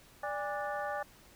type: harmonic tone with a mistuned harmonic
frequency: 293.4 Hz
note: D4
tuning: 2 cents flat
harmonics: 2 / 3 / 4 / 5 / 6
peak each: -38 / -38 / -42 / -44 / -43 dBFS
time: 0.23-1.03 s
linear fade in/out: 5 ms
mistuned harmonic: 3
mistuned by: -130 cents
effects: pink hiss -59 dBFS RMS until 1.35 s